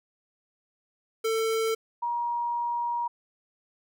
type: tone pair in turn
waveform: square / sine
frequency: 446.6 / 950.4 Hz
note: A4 / A#5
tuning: +26 / +33 cents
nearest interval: octave + minor second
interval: 1307 cents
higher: second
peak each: -25 / -26 dBFS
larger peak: first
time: 1.24-1.75 / 2.02-3.08 s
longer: second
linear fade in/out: 10 ms
effects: none